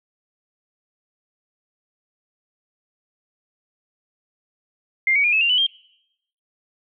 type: tone with pitch steps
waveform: sine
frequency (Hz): 2107 / 2258 / 2420 / 2594 / 2780 / 2980 / 3194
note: C7 / C#7 / D#7 / E7 / F7 / F#7 / G7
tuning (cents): +12 / +31 / -49 / -28 / -9 / +12 / +32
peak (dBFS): -15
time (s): 5.07-5.665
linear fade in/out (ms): 2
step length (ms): 85
effects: noise-tail reverb RT60 0.8 s tail -24 dB re dry